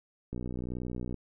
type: click train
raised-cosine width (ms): 3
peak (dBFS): -24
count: 51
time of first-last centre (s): 0.33-1.143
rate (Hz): 61.5
effects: none